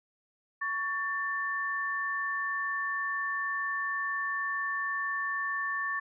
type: tone pair together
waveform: sine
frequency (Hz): 1120 / 1777.9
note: C#6 / A6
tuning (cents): +18 / +18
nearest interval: minor sixth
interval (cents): 800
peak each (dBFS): -34 / -31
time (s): 0.61-6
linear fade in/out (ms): 10
effects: none